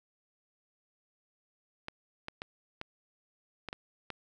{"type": "clicks", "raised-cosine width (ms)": 0.3, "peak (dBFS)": -22, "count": 7, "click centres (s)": [1.884, 2.284, 2.419, 2.814, 3.687, 3.729, 4.103], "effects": []}